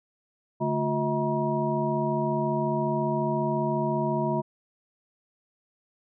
sine tone cluster, 145.4 / 219.9 / 358 / 640 / 954 Hz, D3 / A3 / F4 / D#5 / A#5, -17 / -1 / +43 / +49 / +40 cents, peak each -30 dBFS, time 0.6-4.42 s, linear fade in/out 20 ms, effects none

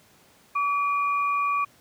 sine tone pair together, 1144.6 / 2421 Hz, D6 / D#7, -45 / -48 cents, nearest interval octave + minor second, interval 1297 cents, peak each -22 / -31 dBFS, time 0.55-1.65 s, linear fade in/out 10 ms, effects pink hiss -57 dBFS RMS until 1.8 s + high-pass 100 Hz 12 dB/octave

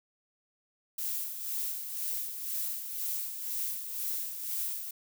violet noise with tremolo, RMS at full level -33 dBFS, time 0.98-4.91 s, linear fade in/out 5 ms, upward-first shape sine, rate 2 Hz, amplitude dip 55%, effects none

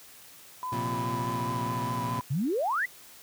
sine tone with vibrato, 997 Hz, B5, 16 cents sharp, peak -31 dBFS, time 0.63-2.21 s, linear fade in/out 0 ms, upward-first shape sine, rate 4.8 Hz, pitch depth 25 cents each way
25% pulse chord, Bb suspended second, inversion none, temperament equal, 116.54 / 130.81 / 174.61 Hz, Bb2 / C3 / F3, 0 / 0 / 0 cents, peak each -30 / -32 / -36 dBFS, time 0.72-2.2 s, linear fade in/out 5 ms
click train, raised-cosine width 2 ms, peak -30 dBFS, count 26, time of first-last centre 0.88-2.189 s, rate 19.1 Hz
sine exponential sweep, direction up, 121.6 to 2093 Hz, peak -25 dBFS, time 2.3-2.86 s, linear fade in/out 10 ms
effects white hiss -51 dBFS RMS until 3.22 s + high-pass 60 Hz 12 dB/octave

